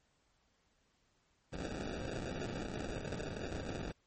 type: noise with sample-and-hold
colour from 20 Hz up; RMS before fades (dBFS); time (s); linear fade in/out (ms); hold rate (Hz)
violet; -41; 1.52-3.92; 10; 1050
effects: pink hiss -75 dBFS RMS until 4.06 s + MP3 32 kbps